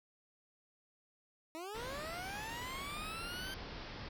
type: linear sweep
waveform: 20% pulse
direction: up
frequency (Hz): 311.1 to 1568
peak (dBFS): -38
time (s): 1.55-3.54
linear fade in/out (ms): 0
type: low-pass noise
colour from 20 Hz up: pink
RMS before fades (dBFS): -47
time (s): 1.74-4.09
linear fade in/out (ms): 10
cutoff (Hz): 5400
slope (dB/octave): 96
effects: none